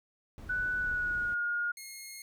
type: noise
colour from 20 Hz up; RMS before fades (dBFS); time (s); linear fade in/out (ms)
brown; -45; 0.38-1.34; 0
type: tone with pitch glide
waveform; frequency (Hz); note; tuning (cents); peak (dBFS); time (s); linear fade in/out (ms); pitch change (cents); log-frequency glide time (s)
sine; 1487 to 1427.2; F#6 to F6; +8 to +37; -29; 0.49-1.72; 10; -71; 0.77-1.4
type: tone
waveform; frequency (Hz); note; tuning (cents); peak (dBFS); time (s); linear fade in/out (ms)
10% pulse; 2152; C7; +48; -34; 1.77-2.22; 2
effects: none